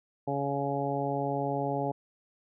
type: harmonic tone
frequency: 140 Hz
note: C#3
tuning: 18 cents sharp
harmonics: 1 / 2 / 3 / 4 / 5 / 6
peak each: -35 / -35 / -35 / -35 / -35 / -35 dBFS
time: 0.27-1.92 s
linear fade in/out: 10 ms
effects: none